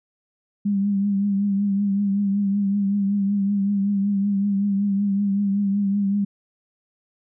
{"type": "tone with vibrato", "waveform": "sine", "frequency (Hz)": 200, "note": "G3", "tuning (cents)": 35, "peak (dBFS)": -18, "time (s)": [0.65, 6.25], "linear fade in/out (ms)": 10, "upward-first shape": "triangle", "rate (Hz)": 5.3, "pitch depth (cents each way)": 50, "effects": []}